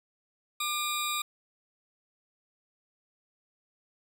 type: tone pair together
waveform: 20% pulse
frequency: 1200 / 3810 Hz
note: D6 / A#7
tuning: +37 / +37 cents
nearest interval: octave + minor sixth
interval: 2000 cents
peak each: -26 / -28 dBFS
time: 0.6-1.22 s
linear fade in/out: 5 ms
effects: none